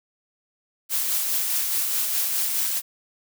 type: noise with tremolo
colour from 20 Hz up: blue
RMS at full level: -23 dBFS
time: 0.89-2.82 s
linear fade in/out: 50 ms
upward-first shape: sine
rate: 4.8 Hz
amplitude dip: 30%
effects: none